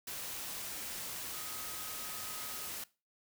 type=tone in noise; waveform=sine; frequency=1262 Hz; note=D#6; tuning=24 cents sharp; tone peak=-52 dBFS; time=1.33-2.69 s; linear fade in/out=5 ms; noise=white; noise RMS=-42 dBFS; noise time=0.07-2.84 s; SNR=-13 dB; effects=noise-tail reverb RT60 0.3 s tail -20 dB re dry